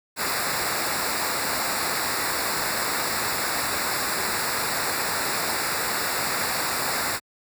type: noise with comb filter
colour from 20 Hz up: pink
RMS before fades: -26 dBFS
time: 0.16-7.2 s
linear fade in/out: 50 ms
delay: 0.32 ms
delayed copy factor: -0.85
effects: high-pass 60 Hz 12 dB/octave